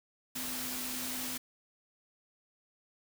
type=tone in noise; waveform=sine; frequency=253.1 Hz; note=B3; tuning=43 cents sharp; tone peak=-44 dBFS; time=0.35-1.38 s; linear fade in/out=10 ms; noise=white; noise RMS=-38 dBFS; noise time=0.35-1.38 s; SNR=-9 dB; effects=none